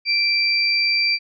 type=tone pair together; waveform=sine; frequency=2349 / 4698 Hz; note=D7 / D8; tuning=0 / 0 cents; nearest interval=octave; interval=1200 cents; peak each=-19 dBFS; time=0.05-1.19 s; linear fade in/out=50 ms; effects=none